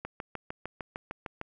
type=click train; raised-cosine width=0.5 ms; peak=-21 dBFS; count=10; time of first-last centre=0.05-1.414 s; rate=6.6 Hz; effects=none